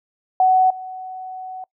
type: tone with level steps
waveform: sine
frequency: 747 Hz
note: F#5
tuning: 16 cents sharp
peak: -11 / -29 dBFS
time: 0.4-1.64 s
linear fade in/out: 2 ms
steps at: 0.7 s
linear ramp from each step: 5 ms
effects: noise-tail reverb RT60 0.1 s tail -24 dB re dry